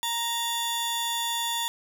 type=tone pair together; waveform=sawtooth; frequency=932.3 / 3476 Hz; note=A#5 / A7; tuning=0 / -22 cents; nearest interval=octave + major seventh; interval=2278 cents; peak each=-26 dBFS; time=0.03-1.68 s; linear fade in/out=0 ms; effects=none